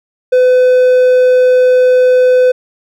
triangle tone, 505 Hz, B4, 39 cents sharp, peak -3 dBFS, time 0.32-2.52 s, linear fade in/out 10 ms, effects none

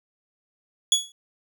25% pulse tone with exponential decay, 3374 Hz, G#7, 27 cents sharp, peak -9 dBFS, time 0.92-1.12 s, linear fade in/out 2 ms, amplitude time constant 42 ms, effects none

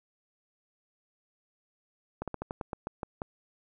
slowing click train, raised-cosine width 1 ms, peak -20 dBFS, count 10, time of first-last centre 2.22-3.219 s, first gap 57 ms, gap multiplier 1.16, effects none

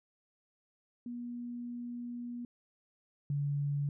sine tone pair in turn, 240.9 / 143.24 Hz, B3 / D3, -43 / -43 cents, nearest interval major sixth, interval 900 cents, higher first, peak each -38 / -30 dBFS, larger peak second, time 1.06-2.45 / 3.3-3.89 s, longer first, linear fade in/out 2 ms, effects none

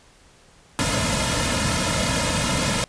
pink noise with comb filter, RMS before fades -22 dBFS, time 0.79-2.84 s, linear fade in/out 0 ms, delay 2.6 ms, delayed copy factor -1, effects pink hiss -53 dBFS RMS until 2.88 s + resampled to 22050 Hz

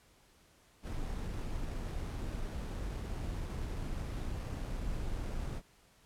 brown noise with sample-and-hold, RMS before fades -38 dBFS, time 0.82-5.62 s, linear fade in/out 50 ms, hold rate 7350 Hz, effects pink hiss -65 dBFS RMS until 6.05 s + low-pass 12000 Hz 12 dB/octave

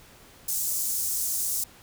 pink high-pass noise, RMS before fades -28 dBFS, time 0.48-1.64 s, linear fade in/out 5 ms, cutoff 6600 Hz, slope 24 dB/octave, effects pink hiss -52 dBFS RMS until 1.82 s

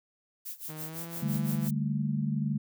violet noise with tremolo, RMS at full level -38 dBFS, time 0.45-1.71 s, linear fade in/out 10 ms, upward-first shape sine, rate 5.9 Hz, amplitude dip 90%
sawtooth tone with pitch glide, 155.56 to 167.69 Hz, D#3 to E3, 0 to +30 cents, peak -36 dBFS, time 0.68-1.69 s, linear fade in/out 20 ms, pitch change +130 cents, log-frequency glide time 0.85-1.03 s
sine chord, D suspended fourth, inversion none, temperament equal with one note detuned, 146.83 / 198.39 / 220 Hz, D3 / G3 / A3, 0 / +21 / 0 cents, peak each -30 / -33 / -32 dBFS, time 1.22-2.58 s, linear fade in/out 10 ms
effects none

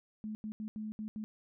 sine tone bursts at uneven times, 215.1 Hz, A3, 39 cents flat, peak -37 dBFS, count 6, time 0.24-0.35 / 0.44-0.52 / 0.6-0.68 / 0.76-0.92 / 0.99-1.08 / 1.16-1.24 s, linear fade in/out 0 ms, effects none

